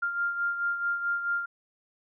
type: beating tone pair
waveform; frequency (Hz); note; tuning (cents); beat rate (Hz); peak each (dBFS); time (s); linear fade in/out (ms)
sine; 1396.9 / 1401.5; F6 / F6; 0 / +6; 4.6; -27 / -35; 0.02-1.46; 10
effects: none